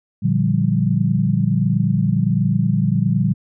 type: chord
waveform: sine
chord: G minor seventh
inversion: first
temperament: equal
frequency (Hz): 116.54 / 146.83 / 174.61 / 196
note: Bb2 / D3 / F3 / G3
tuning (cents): 0 / 0 / 0 / 0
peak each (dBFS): -20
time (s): 0.22-3.34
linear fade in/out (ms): 20
effects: none